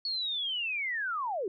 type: linear sweep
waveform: sine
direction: down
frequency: 4412 to 345.2 Hz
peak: -30 dBFS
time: 0.05-1.48 s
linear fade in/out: 2 ms
effects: none